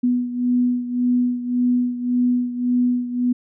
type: beating tone pair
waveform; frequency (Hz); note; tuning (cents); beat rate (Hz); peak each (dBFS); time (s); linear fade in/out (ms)
sine; 245.9 / 247.7; B3 / B3; -7 / +5; 1.8; -18 / -23; 0.03-3.33; 10
effects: none